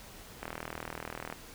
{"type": "click train", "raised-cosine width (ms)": 0.5, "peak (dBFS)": -22, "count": 37, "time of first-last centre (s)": [0.43, 1.326], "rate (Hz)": 40.2, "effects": ["pink hiss -50 dBFS RMS until 1.54 s"]}